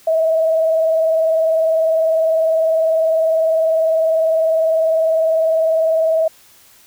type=tone with vibrato; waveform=sine; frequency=645 Hz; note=E5; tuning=38 cents flat; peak=-12 dBFS; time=0.07-6.28 s; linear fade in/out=5 ms; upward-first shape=triangle; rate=20 Hz; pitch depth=49 cents each way; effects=white hiss -48 dBFS RMS until 6.86 s